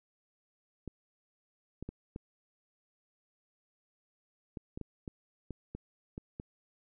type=clicks; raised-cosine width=3 ms; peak=-27 dBFS; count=12; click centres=0.877 / 1.826 / 1.89 / 2.161 / 4.572 / 4.775 / 4.813 / 5.078 / 5.507 / 5.75 / 6.179 / 6.399 s; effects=none